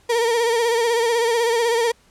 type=tone with vibrato; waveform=35% pulse; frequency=465.2 Hz; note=A#4; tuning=4 cents flat; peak=-15 dBFS; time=0.09-1.92 s; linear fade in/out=10 ms; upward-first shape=sine; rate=16 Hz; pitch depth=58 cents each way; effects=pink hiss -56 dBFS RMS until 2.1 s + low-pass 10000 Hz 12 dB/octave